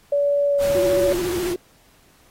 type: tone with pitch glide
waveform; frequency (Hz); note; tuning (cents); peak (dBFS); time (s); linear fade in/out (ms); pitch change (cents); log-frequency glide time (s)
sine; 572 to 564.5; D5 to C#5; -46 to +31; -16; 0.12-1.13; 5; -23; 0.47-0.62
type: noise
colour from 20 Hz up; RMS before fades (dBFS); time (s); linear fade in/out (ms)
pink; -31; 0.58-1.56; 50
type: tone with vibrato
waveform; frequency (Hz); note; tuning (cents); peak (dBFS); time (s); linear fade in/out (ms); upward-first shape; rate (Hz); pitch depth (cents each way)
sine; 354.7; F4; +27; -21; 0.75-1.56; 2; square; 14; 55
effects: pink hiss -56 dBFS RMS until 2.3 s + AAC 48 kbps